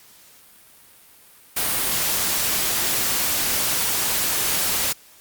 white noise, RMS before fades -22 dBFS, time 1.56-4.93 s, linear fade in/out 10 ms, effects white hiss -50 dBFS RMS until 5.2 s + Opus 48 kbps

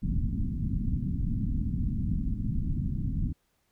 pink low-pass noise, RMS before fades -29 dBFS, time 0.02-3.33 s, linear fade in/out 10 ms, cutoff 260 Hz, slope 48 dB/octave, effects pink hiss -73 dBFS RMS until 3.71 s

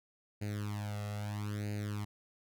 sawtooth tone with flanger, 103.83 Hz, G#2, in tune, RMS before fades -38 dBFS, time 0.41-2.05 s, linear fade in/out 10 ms, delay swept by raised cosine 0.44 to 1.54 ms, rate 0.77 Hz, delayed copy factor +0.9, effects none

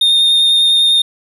triangle tone with vibrato, 3663 Hz, A#7, 31 cents flat, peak -7 dBFS, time 0.01-1.02 s, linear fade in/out 5 ms, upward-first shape triangle, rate 10 Hz, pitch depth 14 cents each way, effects none

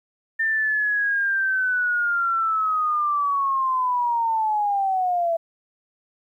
sine linear sweep, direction down, 1802 to 659 Hz, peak -19 dBFS, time 0.39-5.37 s, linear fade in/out 10 ms, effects 10-bit

